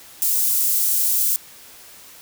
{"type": "high-pass noise", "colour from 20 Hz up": "white", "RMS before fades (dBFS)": -19, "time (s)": [0.22, 1.36], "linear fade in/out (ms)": 0, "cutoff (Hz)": 8600, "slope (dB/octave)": 12, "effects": ["white hiss -44 dBFS RMS until 2.21 s"]}